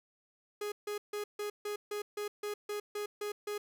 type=tone bursts; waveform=45% pulse; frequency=415.3 Hz; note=G#4; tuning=in tune; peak=-35 dBFS; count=12; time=0.61-3.58 s; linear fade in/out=5 ms; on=110 ms; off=150 ms; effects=none